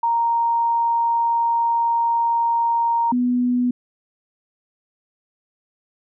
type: tone pair in turn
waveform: sine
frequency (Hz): 931 / 246.6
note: A#5 / B3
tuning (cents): -2 / -2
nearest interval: octave + major seventh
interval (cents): 2300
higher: first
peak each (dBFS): -16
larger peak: neither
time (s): 0.03-3.12 / 3.12-3.71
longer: first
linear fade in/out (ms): 5
effects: none